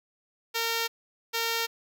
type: tone pair in turn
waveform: 5% pulse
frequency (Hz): 459.1 / 459.1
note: A#4 / A#4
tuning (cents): -26 / -26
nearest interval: unison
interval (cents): 0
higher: neither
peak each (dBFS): -15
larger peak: neither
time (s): 0.54-0.88 / 1.33-1.67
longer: neither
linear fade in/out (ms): 20
effects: none